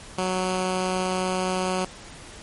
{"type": "tone", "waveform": "10% pulse", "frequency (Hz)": 185, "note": "F#3", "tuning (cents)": 0, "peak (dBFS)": -15, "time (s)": [0.18, 1.85], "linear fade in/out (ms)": 2, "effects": ["pink hiss -43 dBFS RMS until 2.42 s", "MP3 48 kbps"]}